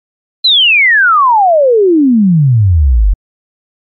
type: exponential sweep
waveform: sine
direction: down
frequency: 4153 to 43.65 Hz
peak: -4 dBFS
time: 0.44-3.14 s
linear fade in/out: 10 ms
effects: MP3 64 kbps